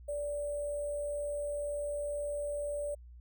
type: tone with sample-and-hold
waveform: sine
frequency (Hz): 581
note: D5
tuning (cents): -19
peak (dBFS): -33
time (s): 0.08-2.95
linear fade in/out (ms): 10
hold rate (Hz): 8820
effects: added 60 Hz sine -49 dBFS peak until 3.2 s